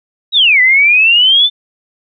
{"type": "exponential two-way sweep", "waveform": "sine", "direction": "down then up", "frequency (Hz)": [3932, 1975.5, 3574], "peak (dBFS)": -5, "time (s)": [0.32, 1.5], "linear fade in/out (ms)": 50, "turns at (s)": 0.61, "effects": []}